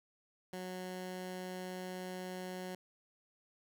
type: tone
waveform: 15% pulse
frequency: 183.7 Hz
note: F#3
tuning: 12 cents flat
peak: -35 dBFS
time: 0.53-2.75 s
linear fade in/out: 2 ms
effects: none